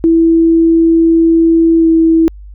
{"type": "tone with pitch glide", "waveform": "sine", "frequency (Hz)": [329.6, 326], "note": ["E4", "E4"], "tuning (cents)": [0, -19], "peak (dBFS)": -5, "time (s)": [0.04, 2.28], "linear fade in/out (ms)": 0, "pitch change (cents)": -19, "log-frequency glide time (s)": [1.78, 1.87], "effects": ["added 50 Hz sine -29 dBFS peak until 2.54 s"]}